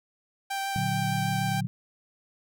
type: tone with vibrato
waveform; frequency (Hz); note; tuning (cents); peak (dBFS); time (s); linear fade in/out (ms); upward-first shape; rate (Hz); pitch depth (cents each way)
sawtooth; 784; G5; 0; -25; 0.5-1.61; 10; triangle; 6.6; 10
type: chord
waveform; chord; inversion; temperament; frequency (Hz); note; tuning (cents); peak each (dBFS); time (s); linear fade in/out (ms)
sine; Bb augmented; none; equal; 116.54 / 146.83 / 185; Bb2 / D3 / F#3; 0 / 0 / 0; -31; 0.76-1.67; 0
effects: none